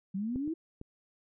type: exponential sweep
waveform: sine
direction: up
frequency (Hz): 185 to 336.7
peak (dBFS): -31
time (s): 0.14-0.54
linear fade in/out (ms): 10
type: clicks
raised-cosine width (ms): 3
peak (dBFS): -25 / -34 / -30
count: 3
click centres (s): 0.359 / 0.477 / 0.814
effects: none